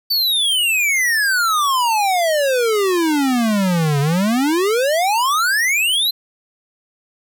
square exponential two-way sweep, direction down then up, 4600 to 138.1 to 4139 Hz, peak -15 dBFS, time 0.1-6.11 s, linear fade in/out 10 ms, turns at 4 s, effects none

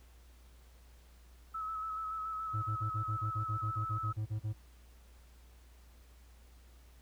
sine tone with vibrato, 1295 Hz, E6, 31 cents flat, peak -36 dBFS, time 1.54-4.13 s, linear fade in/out 10 ms, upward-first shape square, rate 7 Hz, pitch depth 22 cents each way
triangle tone bursts, 107.6 Hz, A2, 38 cents flat, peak -31 dBFS, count 15, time 2.53-4.534 s, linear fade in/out 20 ms, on 100 ms, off 36 ms
effects added 60 Hz sine -56 dBFS peak until 7.01 s + pink hiss -66 dBFS RMS until 7.01 s

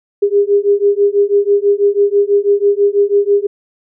sine beating tone pair, 402.1 / 408.2 Hz, G4 / G#4, +44 / -30 cents, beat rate 6.1 Hz, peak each -12 dBFS, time 0.22-3.47 s, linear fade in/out 10 ms, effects none

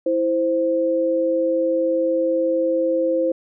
sine tone pair together, 328.8 / 522 Hz, E4 / C5, -4 / -4 cents, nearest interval minor sixth, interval 800 cents, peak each -22 / -18 dBFS, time 0.06-3.32 s, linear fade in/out 5 ms, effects none

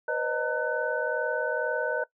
sine tone cluster, 491.8 / 534 / 614 / 913 / 1502 Hz, B4 / C5 / D#5 / A#5 / F#6, -7 / +35 / -23 / -36 / +26 cents, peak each -31 / -35 / -31 / -35 / -30 dBFS, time 0.08-2.04 s, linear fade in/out 5 ms, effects noise-tail reverb RT60 0.1 s tail -19 dB re dry

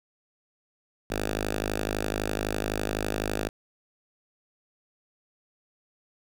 5% pulse tone with notch filter, 51.91 Hz, G#1, in tune, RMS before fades -30 dBFS, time 1.1-3.49 s, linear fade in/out 5 ms, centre 150 Hz, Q 1.2, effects none

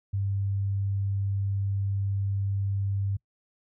sine tone, 98.8 Hz, G2, 14 cents sharp, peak -25 dBFS, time 0.13-3.17 s, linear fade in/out 10 ms, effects noise-tail reverb RT60 0.1 s tail -24 dB re dry

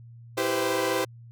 sawtooth chord, C major seventh, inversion first, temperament equal with one note detuned, 329.6 / 392 / 493.9 / 517.5 Hz, E4 / G4 / B4 / C5, 0 / 0 / 0 / -19 cents, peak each -27 / -25 / -29 / -24 dBFS, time 0.37-1.05 s, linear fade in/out 10 ms, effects added 117 Hz sine -44 dBFS peak until 1.31 s

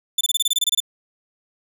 sawtooth tone bursts, 3532 Hz, A7, 6 cents sharp, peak -13 dBFS, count 12, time 0.18-0.803 s, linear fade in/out 5 ms, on 29 ms, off 25 ms, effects none

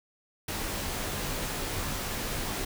pink noise with comb filter, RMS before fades -33 dBFS, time 0.48-2.65 s, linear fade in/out 5 ms, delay 17 ms, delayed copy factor -0.55, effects none

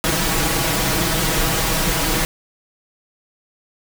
pink noise with comb filter, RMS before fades -19 dBFS, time 0.04-2.25 s, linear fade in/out 0 ms, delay 6.2 ms, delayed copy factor +0.85, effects none

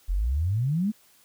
sine exponential sweep, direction up, 41.02 to 224.3 Hz, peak -22 dBFS, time 0.08-0.92 s, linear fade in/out 20 ms, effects white hiss -59 dBFS RMS until 1.24 s

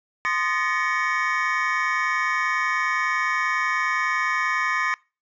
triangle tone cluster, 1045 / 1228 / 1733 / 1883 / 2234 Hz, C6 / D#6 / A6 / A#6 / C#7, -2 / -23 / -27 / +17 / +13 cents, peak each -26 dBFS, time 0.25-4.94 s, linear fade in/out 0 ms, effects noise-tail reverb RT60 0.3 s tail -23 dB re dry + resampled to 16000 Hz

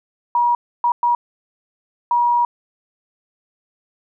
sine tone bursts at uneven times, 958 Hz, A#5, 47 cents sharp, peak -13 dBFS, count 4, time 0.35-0.55 / 0.84-0.92 / 1.03-1.15 / 2.11-2.45 s, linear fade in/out 2 ms, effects none

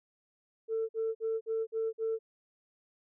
sine tone bursts, 447.2 Hz, A4, 28 cents sharp, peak -28 dBFS, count 6, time 0.68-2.19 s, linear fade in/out 50 ms, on 210 ms, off 50 ms, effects tanh soft clip ceiling -25 dBFS

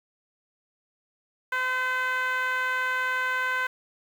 10% pulse tone with band-pass filter, 511 Hz, C5, 41 cents flat, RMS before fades -27 dBFS, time 1.52-3.67 s, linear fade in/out 5 ms, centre 1400 Hz, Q 2.7, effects 8-bit

